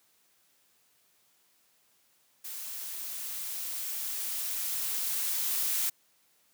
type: noise with level ramp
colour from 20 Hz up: blue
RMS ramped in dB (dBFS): -40 to -29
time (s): 2.44-5.9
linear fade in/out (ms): 10
effects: white hiss -68 dBFS RMS until 6.53 s + high-pass 100 Hz 12 dB/octave